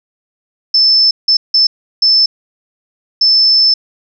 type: tone bursts at uneven times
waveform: sine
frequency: 5274 Hz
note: E8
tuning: in tune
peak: -6 dBFS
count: 5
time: 0.74-1.11 / 1.28-1.37 / 1.54-1.67 / 2.02-2.26 / 3.21-3.74 s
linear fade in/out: 5 ms
effects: none

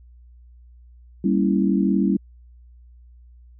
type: chord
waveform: sine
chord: G diminished seventh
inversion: none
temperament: equal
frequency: 196 / 233.1 / 277.2 / 329.6 Hz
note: G3 / Bb3 / Db4 / Fb4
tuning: 0 / 0 / 0 / 0 cents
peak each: -19 / -25 / -23 / -24 dBFS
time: 1.24-2.17 s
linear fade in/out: 5 ms
effects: added 60 Hz sine -45 dBFS peak until 3.59 s

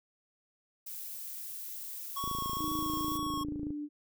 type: noise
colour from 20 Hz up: violet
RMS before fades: -42 dBFS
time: 0.86-3.18 s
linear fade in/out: 10 ms
type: tone with vibrato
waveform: square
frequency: 1105 Hz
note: C#6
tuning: 6 cents flat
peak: -35 dBFS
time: 2.16-3.44 s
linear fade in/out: 10 ms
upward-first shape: triangle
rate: 2.2 Hz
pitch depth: 22 cents each way
type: click train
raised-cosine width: 3 ms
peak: -28 dBFS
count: 41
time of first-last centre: 2.24-3.705 s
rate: 27.3 Hz
type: tone with pitch glide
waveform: sine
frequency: 307.3 to 295.1 Hz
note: D#4 to D4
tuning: -21 to +8 cents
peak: -35 dBFS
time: 2.58-3.89 s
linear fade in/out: 50 ms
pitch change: -71 cents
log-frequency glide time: 3.03-3.45 s
effects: none

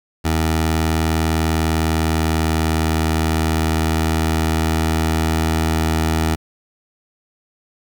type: tone with notch filter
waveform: 15% pulse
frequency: 79.9 Hz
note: D#2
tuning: 47 cents sharp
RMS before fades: -18 dBFS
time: 0.24-6.36 s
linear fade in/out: 20 ms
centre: 190 Hz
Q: 1.9
effects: 8-bit

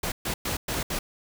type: noise bursts at uneven times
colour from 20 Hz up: pink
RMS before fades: -29 dBFS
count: 5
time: 0.03-0.12 / 0.25-0.34 / 0.45-0.57 / 0.68-0.83 / 0.9-0.99 s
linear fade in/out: 5 ms
effects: none

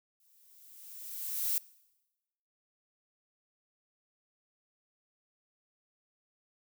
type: noise with exponential growth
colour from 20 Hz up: violet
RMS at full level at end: -29 dBFS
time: 0.2-1.58 s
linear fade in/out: 2 ms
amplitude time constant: 300 ms
effects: noise-tail reverb RT60 1.0 s tail -22 dB re dry

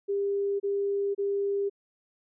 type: tone bursts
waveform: sine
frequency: 400 Hz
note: G4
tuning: 35 cents sharp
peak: -25 dBFS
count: 3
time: 0.08-1.698 s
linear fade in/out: 20 ms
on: 520 ms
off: 29 ms
effects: none

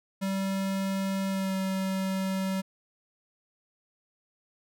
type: tone with pitch glide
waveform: square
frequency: 193.6 to 190.82 Hz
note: G3 to G3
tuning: -21 to -46 cents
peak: -28 dBFS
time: 0.21-2.62 s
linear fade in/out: 20 ms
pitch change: -25 cents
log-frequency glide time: 1.29-1.55 s
effects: none

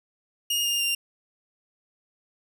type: tone with pitch steps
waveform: sawtooth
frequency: 2848 / 2817 / 2786 Hz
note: F7 / F7 / F7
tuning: +33 / +14 / -5 cents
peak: -20 dBFS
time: 0.5-0.95 s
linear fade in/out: 5 ms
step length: 150 ms
effects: none

